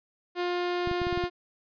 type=tone; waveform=sawtooth; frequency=354.1 Hz; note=F4; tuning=24 cents sharp; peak=-23 dBFS; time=0.35-1.3 s; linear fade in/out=50 ms
type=clicks; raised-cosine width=5 ms; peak=-23 dBFS; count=7; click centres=0.874 / 0.914 / 1.017 / 1.069 / 1.127 / 1.175 / 1.239 s
effects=resampled to 11025 Hz

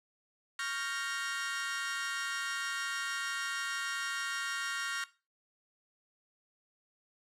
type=chord; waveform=sawtooth; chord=G half-diminished seventh; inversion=second; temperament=equal; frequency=1108.7 / 1396.9 / 1568 / 1864.7 Hz; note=Db6 / F6 / G6 / Bb6; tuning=0 / 0 / 0 / 0 cents; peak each=-39 / -35 / -39 / -35 dBFS; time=0.59-5.04 s; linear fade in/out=2 ms; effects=noise-tail reverb RT60 0.3 s tail -17 dB re dry + low-pass 9000 Hz 12 dB/octave

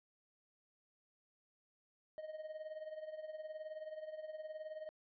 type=tone with tremolo; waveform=triangle; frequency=622.3 Hz; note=D#5; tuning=in tune; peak=-39 dBFS; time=2.18-4.89 s; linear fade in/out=0 ms; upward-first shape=triangle; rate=19 Hz; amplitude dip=80%; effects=resampled to 11025 Hz

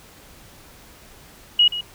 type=tone with echo; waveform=sine; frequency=2900 Hz; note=F#7; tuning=35 cents flat; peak=-11 dBFS; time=1.59-1.68 s; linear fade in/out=5 ms; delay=130 ms; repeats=1; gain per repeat=-13 dB; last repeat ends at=1.81 s; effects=pink hiss -47 dBFS RMS until 1.94 s

